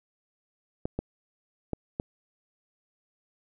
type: clicks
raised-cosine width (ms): 2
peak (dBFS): -16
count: 4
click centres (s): 0.855 / 0.99 / 1.733 / 1.999
effects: none